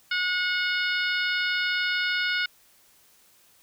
harmonic tone, 727 Hz, F#5, 31 cents flat, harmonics 2 / 3 / 4 / 5 / 6 / 7, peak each -26 / -30 / -32 / -34 / -36 / -37 dBFS, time 0.11-2.46 s, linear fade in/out 5 ms, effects white hiss -59 dBFS RMS until 3.62 s

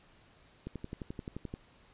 click train, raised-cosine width 3 ms, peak -26 dBFS, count 11, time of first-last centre 0.67-1.54 s, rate 11.5 Hz, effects pink hiss -62 dBFS RMS until 1.93 s + resampled to 8000 Hz

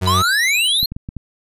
35% pulse tone, 92.5 Hz, F#2, in tune, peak -15 dBFS, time 0.01-0.23 s, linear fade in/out 20 ms
sine tone with tremolo, 3951 Hz, B7, in tune, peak -22 dBFS, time 0.06-0.84 s, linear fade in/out 0 ms, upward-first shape square, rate 19 Hz, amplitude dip 25%
square exponential sweep, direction up, 987.8 to 4300 Hz, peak -15 dBFS, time 0.07-0.86 s, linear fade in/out 5 ms
clicks, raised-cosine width 5 ms, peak -15 dBFS, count 5, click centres 0.83 / 0.92 / 0.965 / 1.089 / 1.167 s
effects resampled to 32000 Hz

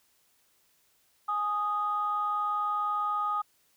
sine tone pair together, 832.5 / 1243 Hz, G#5 / D#6, +4 / -2 cents, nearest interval perfect fifth, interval 694 cents, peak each -33 / -27 dBFS, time 1.28-3.42 s, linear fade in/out 10 ms, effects tanh soft clip ceiling -19 dBFS + white hiss -68 dBFS RMS until 3.76 s

